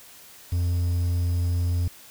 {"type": "tone with quantisation", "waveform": "triangle", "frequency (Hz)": 87.31, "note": "F2", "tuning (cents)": 0, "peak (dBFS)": -19, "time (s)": [0.52, 1.88], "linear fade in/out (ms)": 5, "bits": 8, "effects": ["white hiss -48 dBFS RMS until 2.1 s"]}